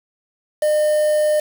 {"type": "tone with quantisation", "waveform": "triangle", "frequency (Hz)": 606, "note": "D#5", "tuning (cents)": -46, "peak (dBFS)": -12, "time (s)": [0.62, 1.4], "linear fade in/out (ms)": 5, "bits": 5, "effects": []}